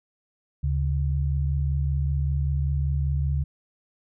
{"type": "tone pair together", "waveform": "sine", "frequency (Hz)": [73.42, 138.6], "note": ["D2", "C#3"], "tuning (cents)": [0, 0], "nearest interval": "major seventh", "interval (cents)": 1100, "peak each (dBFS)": [-23, -26], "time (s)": [0.63, 3.44], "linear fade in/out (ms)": 10, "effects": []}